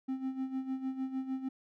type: tone with tremolo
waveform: triangle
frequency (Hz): 263.3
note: C4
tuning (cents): +11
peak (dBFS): -29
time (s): 0.08-1.49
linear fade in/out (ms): 10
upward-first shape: sine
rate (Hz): 6.6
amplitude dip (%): 70
effects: none